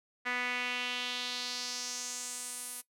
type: tone with band-pass filter sweep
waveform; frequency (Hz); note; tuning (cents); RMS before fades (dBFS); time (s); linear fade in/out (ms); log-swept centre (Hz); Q
sawtooth; 247.2; B3; +2; -37; 0.25-2.82; 20; 1900 to 11000; 2.7
effects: noise-tail reverb RT60 0.1 s tail -18 dB re dry